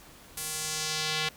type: tone with band-pass filter sweep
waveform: square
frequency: 155.56 Hz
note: D#3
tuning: in tune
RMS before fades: -32 dBFS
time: 0.37-1.29 s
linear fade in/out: 5 ms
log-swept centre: 11000 to 3200 Hz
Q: 1.3
effects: pink hiss -52 dBFS RMS until 1.36 s